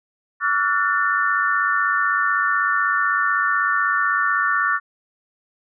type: tone cluster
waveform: sine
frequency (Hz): 1139 / 1355 / 1451 / 1788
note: C#6 / E6 / F#6 / A6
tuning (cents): +47 / +47 / -34 / +27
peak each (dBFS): -22 / -24 / -22 / -22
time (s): 0.4-4.8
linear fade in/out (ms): 50
effects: none